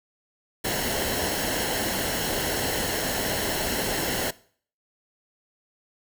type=noise with comb filter; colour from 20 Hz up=pink; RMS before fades=-27 dBFS; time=0.64-4.31 s; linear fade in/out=10 ms; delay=0.83 ms; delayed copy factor=-0.6; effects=noise-tail reverb RT60 0.5 s tail -20 dB re dry